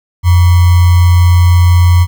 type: tone with sample-and-hold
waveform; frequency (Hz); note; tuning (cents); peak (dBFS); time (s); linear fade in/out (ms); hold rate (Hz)
sine; 88; F2; +14; -3; 0.23-2.07; 50; 1050
effects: none